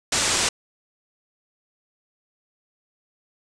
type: low-pass noise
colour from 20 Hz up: white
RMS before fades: -22 dBFS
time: 0.12-0.49 s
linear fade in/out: 5 ms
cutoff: 8800 Hz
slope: 48 dB/octave
effects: none